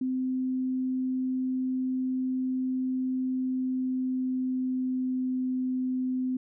sine tone with pitch glide, 257.9 to 256 Hz, C4 to C4, -25 to -38 cents, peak -26 dBFS, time 0.01-6.37 s, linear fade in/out 5 ms, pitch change -13 cents, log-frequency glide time 3.24-5.44 s, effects none

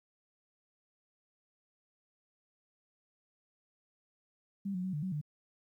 sine tone with pitch steps, 197.5 / 181.8 / 187.5 / 148.6 / 187.4 / 149.4 Hz, G3 / F#3 / F#3 / D3 / F#3 / D3, +13 / -30 / +23 / +21 / +22 / +30 cents, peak -33 dBFS, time 4.65-5.214 s, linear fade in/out 10 ms, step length 94 ms, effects 12-bit

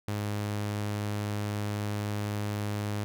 sawtooth tone, 103.83 Hz, G#2, in tune, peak -26 dBFS, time 0.08-3.04 s, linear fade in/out 0 ms, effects none

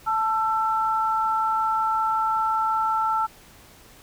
sine tone pair together, 880 / 1337.3 Hz, A5 / E6, 0 / +24 cents, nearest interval perfect fifth, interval 724 cents, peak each -23 dBFS, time 0.06-3.27 s, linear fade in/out 20 ms, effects pink hiss -50 dBFS RMS until 4.02 s

